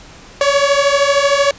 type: beating tone pair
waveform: sawtooth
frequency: 557 / 570 Hz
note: C#5 / C#5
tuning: +8 / +48 cents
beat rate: 13 Hz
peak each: -10 dBFS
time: 0.41-1.51 s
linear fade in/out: 2 ms
effects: pink hiss -39 dBFS RMS until 1.58 s + resampled to 16000 Hz